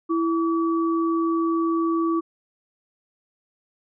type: tone pair together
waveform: sine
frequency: 331 / 1144 Hz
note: E4 / D6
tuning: +7 / -46 cents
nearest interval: octave + major sixth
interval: 2147 cents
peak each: -20 / -27 dBFS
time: 0.09-2.21 s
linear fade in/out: 20 ms
effects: none